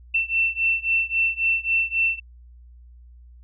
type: beating tone pair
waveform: sine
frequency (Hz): 2685 / 2688.7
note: E7 / E7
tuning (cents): +31 / +34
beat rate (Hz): 3.7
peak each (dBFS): -22 / -23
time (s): 0.14-2.2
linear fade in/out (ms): 10
effects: added 60 Hz sine -44 dBFS peak until 3.43 s